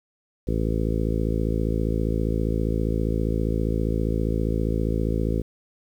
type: harmonic tone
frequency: 55 Hz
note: A1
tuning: in tune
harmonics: 1 / 2 / 3 / 4 / 5 / 6 / 7 / 8 / 9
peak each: -25 / -28 / -30 / -31 / -32 / -33 / -33 / -34 / -35 dBFS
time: 0.47-5.42 s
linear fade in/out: 10 ms
effects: 9-bit